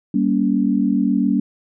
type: chord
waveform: sine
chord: G diminished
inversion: none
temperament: just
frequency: 196 / 235.2 / 282.2 Hz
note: G3 / Bb3 / Db4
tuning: 0 / +16 / +31 cents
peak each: -19 dBFS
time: 0.14-1.4 s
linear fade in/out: 5 ms
effects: none